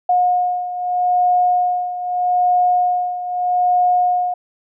sine beating tone pair, 720 / 720.8 Hz, F#5 / F#5, -47 / -45 cents, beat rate 0.8 Hz, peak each -15 / -20 dBFS, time 0.09-4.34 s, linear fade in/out 5 ms, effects none

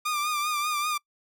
sawtooth tone with vibrato, 1202 Hz, D6, 40 cents sharp, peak -22 dBFS, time 0.05-0.98 s, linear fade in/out 10 ms, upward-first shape triangle, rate 5.1 Hz, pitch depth 58 cents each way, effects noise-tail reverb RT60 0.1 s tail -26 dB re dry

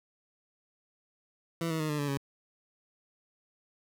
20% pulse tone with pitch steps, 166.3 / 160.45 / 154.81 / 149.36 / 144.11 / 139.04 Hz, E3 / E3 / D#3 / D3 / D3 / C#3, +16 / -46 / -8 / +30 / -32 / +6 cents, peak -25 dBFS, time 1.61-2.174 s, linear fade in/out 2 ms, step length 94 ms, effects none

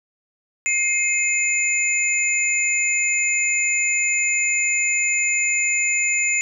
sine tone cluster, 2126 / 2539 / 7020 Hz, C7 / D#7 / A8, +27 / +34 / -5 cents, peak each -22 dBFS, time 0.66-6.41 s, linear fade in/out 0 ms, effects none

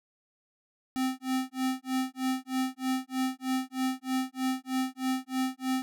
square tone with tremolo, 260 Hz, C4, 11 cents flat, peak -26 dBFS, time 0.96-5.82 s, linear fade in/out 0 ms, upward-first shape sine, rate 3.2 Hz, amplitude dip 100%, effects none

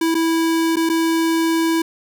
square tone with dropouts, 328 Hz, E4, 9 cents flat, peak -16 dBFS, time 0.01-1.82 s, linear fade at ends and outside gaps 5 ms, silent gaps 0.145-0.15 / 0.759-0.767 / 0.892-0.897 s, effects none

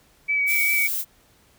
sine tone with vibrato, 2282 Hz, C#7, 50 cents sharp, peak -19 dBFS, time 0.28-0.88 s, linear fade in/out 20 ms, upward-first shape sine, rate 5 Hz, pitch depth 18 cents each way
violet noise, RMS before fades -26 dBFS, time 0.46-1.05 s, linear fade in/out 50 ms
effects pink hiss -58 dBFS RMS until 1.58 s

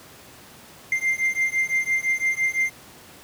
triangle beating tone pair, 2093 / 2098.9 Hz, C7 / C7, 0 / +5 cents, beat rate 5.9 Hz, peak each -22 / -22 dBFS, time 0.92-2.7 s, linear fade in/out 2 ms, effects pink hiss -46 dBFS RMS until 3.23 s + high-pass 100 Hz 12 dB/octave

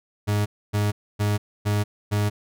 40% pulse tone bursts, 103.83 Hz, G#2, in tune, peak -19 dBFS, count 5, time 0.27-2.3 s, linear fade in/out 20 ms, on 190 ms, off 270 ms, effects none

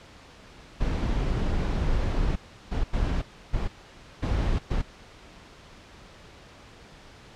brown noise bursts at uneven times, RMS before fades -25 dBFS, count 6, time 0.8-2.36 / 2.71-2.84 / 2.93-3.22 / 3.53-3.68 / 4.22-4.59 / 4.7-4.82 s, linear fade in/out 10 ms, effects pink hiss -49 dBFS RMS until 7.35 s + low-pass 5000 Hz 12 dB/octave

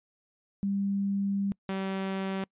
sine / sawtooth tone pair in turn, 198.4 / 192.31 Hz, G3 / G3, +21 / -33 cents, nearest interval minor second, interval 54 cents, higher first, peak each -26 dBFS, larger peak neither, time 0.63-1.52 / 1.69-2.44 s, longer first, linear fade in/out 0 ms, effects noise-tail reverb RT60 0.1 s tail -26 dB re dry + resampled to 8000 Hz

